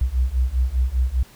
sine beating tone pair, 60.6 / 65.6 Hz, B1 / C2, -32 / +5 cents, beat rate 5 Hz, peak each -21 / -20 dBFS, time 0.01-1.23 s, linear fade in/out 5 ms, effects pink hiss -49 dBFS RMS until 1.35 s

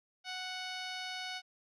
10% pulse tone with low-pass filter, 740 Hz, F#5, in tune, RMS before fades -41 dBFS, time 0.24-1.42 s, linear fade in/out 50 ms, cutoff 5700 Hz, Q 1.4, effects none

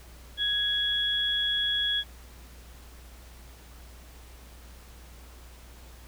sine tone pair together, 1661.2 / 3349 Hz, G#6 / G#7, 0 / +14 cents, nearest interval octave, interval 1214 cents, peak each -32 / -25 dBFS, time 0.37-2.04 s, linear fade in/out 50 ms, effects added 60 Hz sine -47 dBFS peak until 6.07 s + pink hiss -53 dBFS RMS until 6.07 s

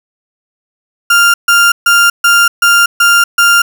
35% pulse tone bursts, 1396.9 Hz, F6, in tune, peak -3 dBFS, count 7, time 1.1-3.62 s, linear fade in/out 5 ms, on 240 ms, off 140 ms, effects none

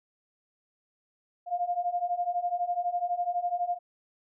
sine beating tone pair, 698 / 710 Hz, F5 / F5, -1 / +28 cents, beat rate 12 Hz, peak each -31 / -29 dBFS, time 1.46-3.79 s, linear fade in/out 50 ms, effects none

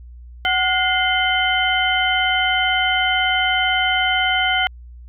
sine tone cluster, 747 / 1441 / 2089 / 3063 Hz, F#5 / F#6 / C7 / G7, +16 / -46 / -3 / -41 cents, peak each -21 dBFS, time 0.45-4.67 s, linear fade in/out 0 ms, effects added 60 Hz sine -36 dBFS peak until 5.08 s

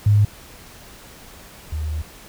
sine tone pair in turn, 103.83 / 76.97 Hz, G#2 / D#2, 0 / -18 cents, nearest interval perfect fourth, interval 518 cents, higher first, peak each -11 / -22 dBFS, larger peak first, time 0.06-0.25 / 1.72-2.02 s, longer second, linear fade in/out 5 ms, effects pink hiss -43 dBFS RMS until 2.28 s

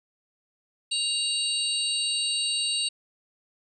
sine tone cluster, 2807 / 3862 / 4513 / 8400 Hz, F7 / B7 / C#8 / C9, +8 / -39 / +30 / +6 cents, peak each -30 dBFS, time 0.91-2.89 s, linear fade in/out 10 ms, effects none

